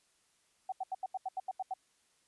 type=tone bursts; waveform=sine; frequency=757 Hz; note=F#5; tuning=39 cents sharp; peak=-33 dBFS; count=10; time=0.69-1.739 s; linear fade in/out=5 ms; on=32 ms; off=81 ms; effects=white hiss -72 dBFS RMS until 2.27 s + resampled to 24000 Hz